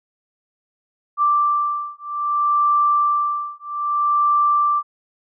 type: beating tone pair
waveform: sine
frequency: 1174.7 / 1175.32 Hz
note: D6 / D6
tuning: 0 / +1 cents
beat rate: 0.62 Hz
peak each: -19 dBFS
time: 1.17-4.83 s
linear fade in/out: 50 ms
effects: none